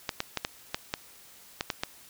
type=clicks; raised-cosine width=0.2 ms; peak=-11 dBFS; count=9; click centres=0.092 / 0.204 / 0.373 / 0.449 / 0.745 / 0.939 / 1.609 / 1.702 / 1.835 s; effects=white hiss -53 dBFS RMS until 2.09 s